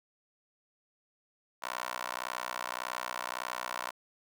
15% pulse tone with high-pass filter, 61.74 Hz, B1, in tune, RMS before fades -38 dBFS, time 1.62-3.91 s, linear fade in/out 10 ms, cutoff 970 Hz, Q 2, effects none

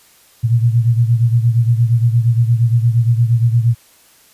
sine beating tone pair, 115.6 / 124.2 Hz, A#2 / B2, -14 / +10 cents, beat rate 8.6 Hz, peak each -11 / -16 dBFS, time 0.43-3.75 s, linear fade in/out 20 ms, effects white hiss -49 dBFS RMS until 4.33 s + resampled to 32000 Hz

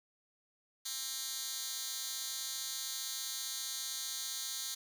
10% pulse tone with high-pass filter, 264.7 Hz, C4, 20 cents sharp, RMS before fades -40 dBFS, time 0.85-4.75 s, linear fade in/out 10 ms, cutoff 4800 Hz, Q 1.4, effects none

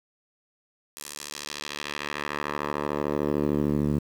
10% pulse tone with band-pass filter sweep, 73.42 Hz, D2, in tune, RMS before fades -29 dBFS, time 0.97-3.99 s, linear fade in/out 0 ms, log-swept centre 10000 to 170 Hz, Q 1, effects 8-bit

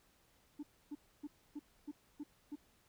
sine tone bursts, 293.7 Hz, D4, in tune, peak -39 dBFS, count 7, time 0.59-2.557 s, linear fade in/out 10 ms, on 41 ms, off 280 ms, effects tanh soft clip ceiling -40 dBFS + pink hiss -71 dBFS RMS until 2.88 s

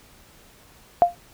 sine tone with exponential decay, 698.5 Hz, F5, in tune, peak -7 dBFS, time 1.02-1.15 s, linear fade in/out 0 ms, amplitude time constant 27 ms, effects pink hiss -52 dBFS RMS until 1.33 s

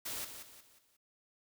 white noise with echo, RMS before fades -40 dBFS, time 0.05-0.25 s, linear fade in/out 10 ms, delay 180 ms, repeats 4, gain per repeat -8 dB, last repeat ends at 0.97 s, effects none

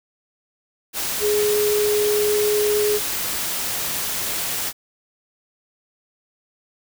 sine tone in noise, 418.6 Hz, G#4, 14 cents sharp, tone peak -17 dBFS, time 1.2-3 s, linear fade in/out 50 ms, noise white, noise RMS -25 dBFS, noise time 0.93-4.73 s, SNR +5 dB, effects none

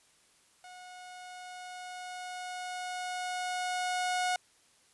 sawtooth tone with level ramp, 728 Hz, F#5, 28 cents flat, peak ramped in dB -44 to -24 dBFS, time 0.64-4.36 s, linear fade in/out 2 ms, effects white hiss -65 dBFS RMS until 4.93 s + resampled to 24000 Hz

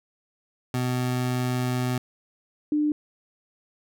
25% pulse / sine tone pair in turn, 125.5 / 299.2 Hz, B2 / D4, +28 / +32 cents, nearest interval octave + minor third, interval 1504 cents, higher second, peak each -20 dBFS, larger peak neither, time 0.74-1.98 / 2.72-2.92 s, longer first, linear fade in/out 2 ms, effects none

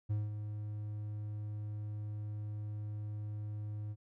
triangle tone with ADSR envelope, 105.3 Hz, G#2, 24 cents sharp, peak -28 dBFS, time 0.09-3.96 s, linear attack 19 ms, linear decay 190 ms, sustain -8 dB, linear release 46 ms, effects none

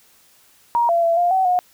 sine tone with pitch steps, 945 / 681 / 672 / 702 / 758 / 722 Hz, A#5 / F5 / E5 / F5 / F#5 / F#5, +23 / -44 / +33 / +9 / +42 / -43 cents, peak -14 dBFS, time 0.75-1.59 s, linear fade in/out 0 ms, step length 140 ms, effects white hiss -54 dBFS RMS until 1.73 s

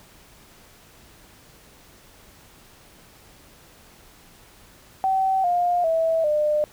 sine tone with pitch steps, 766 / 706.5 / 651.6 / 601 Hz, G5 / F5 / E5 / D5, -40 / +20 / -20 / +40 cents, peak -18 dBFS, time 5.04-6.64 s, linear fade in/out 0 ms, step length 400 ms, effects pink hiss -51 dBFS RMS until 6.72 s

